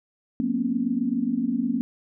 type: tone cluster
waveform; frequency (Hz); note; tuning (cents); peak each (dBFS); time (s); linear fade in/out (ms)
sine; 180.6 / 229.7 / 248.9 / 276.5; F#3 / A#3 / B3 / C#4; -42 / -25 / +14 / -4; -35 / -26 / -26 / -28; 0.4-1.81; 0
effects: none